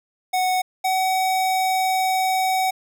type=tone pair in turn; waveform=square; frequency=740 / 753.4 Hz; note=F#5 / F#5; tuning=0 / +31 cents; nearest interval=unison; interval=31 cents; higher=second; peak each=-19 dBFS; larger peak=neither; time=0.33-0.62 / 0.84-2.71 s; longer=second; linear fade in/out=10 ms; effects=none